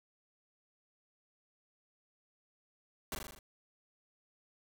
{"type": "noise with echo", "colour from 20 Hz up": "pink", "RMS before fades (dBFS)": -38, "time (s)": [3.12, 3.15], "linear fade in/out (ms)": 2, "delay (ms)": 40, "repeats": 6, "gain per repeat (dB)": -3, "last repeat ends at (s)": 3.39, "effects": []}